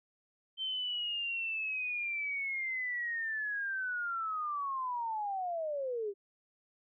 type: linear sweep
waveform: sine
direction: down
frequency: 3118 to 387.1 Hz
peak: -33 dBFS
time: 0.57-6.14 s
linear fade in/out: 50 ms
effects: none